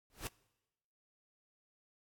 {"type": "noise with exponential growth", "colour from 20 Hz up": "pink", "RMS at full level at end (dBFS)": -36, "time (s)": [0.1, 0.27], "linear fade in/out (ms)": 0, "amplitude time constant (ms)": 35, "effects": ["noise-tail reverb RT60 1.0 s tail -23 dB re dry", "AAC 64 kbps"]}